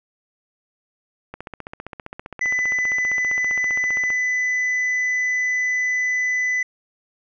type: click train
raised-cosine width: 0.5 ms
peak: -18 dBFS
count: 43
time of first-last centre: 1.34-4.103 s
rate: 15.2 Hz
type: tone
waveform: triangle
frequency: 2000 Hz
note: B6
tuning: 21 cents sharp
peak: -17 dBFS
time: 2.41-6.63 s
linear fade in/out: 5 ms
effects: resampled to 16000 Hz + 9-bit